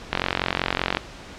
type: click train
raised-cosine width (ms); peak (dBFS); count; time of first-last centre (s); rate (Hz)
0.3; -4; 39; 0.13-0.971; 45.2
effects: pink hiss -40 dBFS RMS until 1.38 s + low-pass 5000 Hz 12 dB/octave